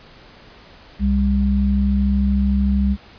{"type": "tone pair together", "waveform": "sine", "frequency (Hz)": [66.74, 200], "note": ["C2", "G3"], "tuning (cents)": [35, 35], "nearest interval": "octave + perfect fifth", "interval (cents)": 1900, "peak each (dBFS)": -17, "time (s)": [0.99, 2.97], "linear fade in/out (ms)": 50, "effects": ["pink hiss -45 dBFS RMS until 3.18 s", "resampled to 11025 Hz"]}